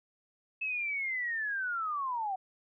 sine linear sweep, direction down, 2614 to 739 Hz, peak -31 dBFS, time 0.61-2.36 s, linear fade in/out 10 ms, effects none

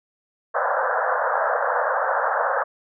pink band-pass noise, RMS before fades -22 dBFS, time 0.54-2.64 s, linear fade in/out 20 ms, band 490 to 1700 Hz, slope 96 dB/octave, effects none

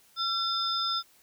sine tone cluster, 1352 / 3584 / 5070 Hz, E6 / A7 / D#8, +43 / +31 / +32 cents, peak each -31 dBFS, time 0.16-1.03 s, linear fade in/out 50 ms, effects white hiss -61 dBFS RMS until 1.22 s

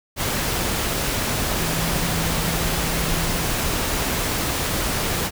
sine tone in noise, 164.81 Hz, E3, in tune, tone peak -27 dBFS, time 1.57-3.45 s, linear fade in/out 50 ms, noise pink, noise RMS -23 dBFS, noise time 0.16-5.31 s, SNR -7 dB, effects none

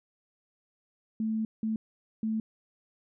sine tone bursts at uneven times, 220 Hz, A3, in tune, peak -27 dBFS, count 3, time 1.2-1.45 / 1.63-1.76 / 2.23-2.4 s, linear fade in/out 2 ms, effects none

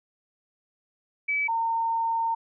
sine tone pair in turn, 2294 / 913 Hz, D7 / A#5, -41 / -36 cents, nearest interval octave + major third, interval 1595 cents, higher first, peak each -23 dBFS, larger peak neither, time 1.28-1.48 / 1.48-2.35 s, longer second, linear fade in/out 10 ms, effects none

